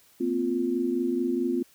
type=chord; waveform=sine; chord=Bb suspended second; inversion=none; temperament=equal with one note detuned; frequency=233.1 / 257.7 / 349.2 Hz; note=Bb3 / C4 / F4; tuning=0 / -26 / 0 cents; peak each=-32 / -27 / -27 dBFS; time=0.2-1.63 s; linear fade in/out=10 ms; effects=white hiss -59 dBFS RMS until 1.74 s